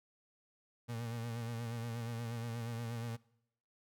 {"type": "tone with vibrato", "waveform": "35% pulse", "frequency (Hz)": 116.54, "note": "A#2", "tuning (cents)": 0, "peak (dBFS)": -37, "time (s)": [0.88, 3.17], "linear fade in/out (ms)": 20, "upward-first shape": "sine", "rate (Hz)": 8.4, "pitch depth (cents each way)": 47, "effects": ["noise-tail reverb RT60 0.8 s tail -23 dB re dry"]}